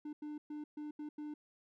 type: tone bursts at uneven times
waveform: triangle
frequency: 299.1 Hz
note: D4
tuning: 32 cents sharp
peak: -39 dBFS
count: 6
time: 0.05-0.13 / 0.22-0.38 / 0.5-0.64 / 0.77-0.91 / 0.99-1.09 / 1.18-1.34 s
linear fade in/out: 5 ms
effects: none